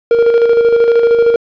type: tone with tremolo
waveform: triangle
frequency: 467.1 Hz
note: A#4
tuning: 3 cents sharp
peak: -3 dBFS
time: 0.11-1.36 s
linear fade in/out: 2 ms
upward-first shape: square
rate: 13 Hz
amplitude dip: 40%
effects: resampled to 11025 Hz + 7-bit